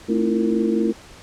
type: tone cluster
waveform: sine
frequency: 221.6 / 266.7 / 318.2 / 342.7 / 461.4 Hz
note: A3 / C4 / D#4 / F4 / A#4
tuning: +13 / +33 / +39 / -33 / -18 cents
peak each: -21 / -29 / -24 / -22 / -26 dBFS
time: 0.08-0.93 s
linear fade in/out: 20 ms
effects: pink hiss -44 dBFS RMS until 1.22 s + low-pass 8000 Hz 12 dB/octave